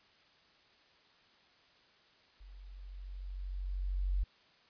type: tone with level ramp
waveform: sine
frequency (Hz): 46.57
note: F#1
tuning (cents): +12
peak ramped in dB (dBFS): -50 to -28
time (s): 2.4-4.24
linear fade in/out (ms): 10
effects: white hiss -65 dBFS RMS until 4.69 s + resampled to 11025 Hz